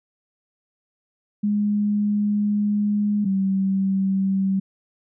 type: tone pair in turn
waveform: sine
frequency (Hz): 207.1 / 193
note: G#3 / G3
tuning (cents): -5 / -27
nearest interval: minor second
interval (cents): 122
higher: first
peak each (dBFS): -18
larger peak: neither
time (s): 1.43-3.25 / 3.25-4.6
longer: first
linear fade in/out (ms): 10
effects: none